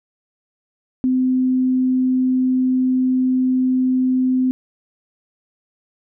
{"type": "tone", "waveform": "sine", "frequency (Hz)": 256.6, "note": "C4", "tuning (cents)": -34, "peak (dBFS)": -14, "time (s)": [1.04, 4.51], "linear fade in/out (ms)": 0, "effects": []}